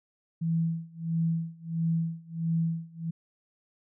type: tone with tremolo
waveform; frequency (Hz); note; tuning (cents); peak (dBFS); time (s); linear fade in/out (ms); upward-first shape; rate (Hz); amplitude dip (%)
sine; 164.81; E3; 0; -23; 0.41-3.11; 10; sine; 1.5; 95
effects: none